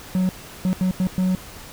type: tone bursts at uneven times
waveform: triangle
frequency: 185 Hz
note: F#3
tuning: in tune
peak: -15 dBFS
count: 5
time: 0.15-0.29 / 0.65-0.73 / 0.81-0.91 / 1-1.07 / 1.18-1.35 s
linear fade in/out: 0 ms
effects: pink hiss -40 dBFS RMS until 1.72 s